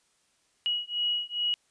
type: beating tone pair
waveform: sine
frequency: 2907 / 2909.4 Hz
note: F#7 / F#7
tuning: -31 / -30 cents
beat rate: 2.4 Hz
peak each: -30 dBFS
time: 0.66-1.54 s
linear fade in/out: 0 ms
effects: white hiss -69 dBFS RMS until 1.7 s + resampled to 22050 Hz